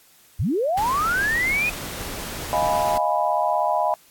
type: linear sweep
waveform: sine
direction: up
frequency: 61.5 to 2519 Hz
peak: -19 dBFS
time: 0.39-1.7 s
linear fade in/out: 10 ms
type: noise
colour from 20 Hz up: pink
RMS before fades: -32 dBFS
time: 0.77-2.98 s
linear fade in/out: 5 ms
type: chord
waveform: sine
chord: F half-diminished seventh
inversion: third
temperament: equal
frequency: 622.3 / 698.5 / 830.6 / 987.8 Hz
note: Eb5 / F5 / Ab5 / Cb6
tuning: 0 / 0 / 0 / 0 cents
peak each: -24 dBFS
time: 2.53-3.94 s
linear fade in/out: 0 ms
type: click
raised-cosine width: 2 ms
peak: -19 dBFS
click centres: 2.628 s
effects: white hiss -54 dBFS RMS until 4.1 s + AAC 64 kbps